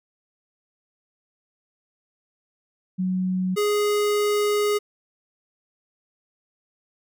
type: tone pair in turn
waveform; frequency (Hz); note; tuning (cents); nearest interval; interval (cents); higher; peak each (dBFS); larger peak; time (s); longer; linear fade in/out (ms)
sine / square; 185 / 415.3; F#3 / G#4; 0 / 0; octave + major second; 1400; second; -21 / -20; second; 2.98-3.56 / 3.56-4.79; second; 20
effects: none